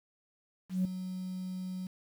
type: tone with ADSR envelope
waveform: sine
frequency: 185 Hz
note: F#3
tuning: in tune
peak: -23 dBFS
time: 0.69-1.87 s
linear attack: 160 ms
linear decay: 3 ms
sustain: -12 dB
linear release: 4 ms
effects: tanh soft clip ceiling -24 dBFS + 9-bit